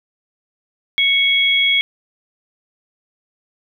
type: tone pair together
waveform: sine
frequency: 2217 / 3319 Hz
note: C#7 / G#7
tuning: 0 / -2 cents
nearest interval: perfect fifth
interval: 698 cents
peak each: -15 dBFS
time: 0.98-1.81 s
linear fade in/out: 0 ms
effects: none